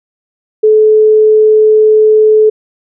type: tone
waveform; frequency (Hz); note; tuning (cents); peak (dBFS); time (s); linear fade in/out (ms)
sine; 431.4; A4; -34; -3; 0.63-2.5; 10
effects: none